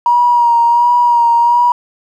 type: tone with vibrato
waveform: triangle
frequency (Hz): 952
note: A#5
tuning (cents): +36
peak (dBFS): -3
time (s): 0.06-1.72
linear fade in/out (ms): 2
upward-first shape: sine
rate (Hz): 1.4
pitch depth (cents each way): 28
effects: tanh soft clip ceiling -5 dBFS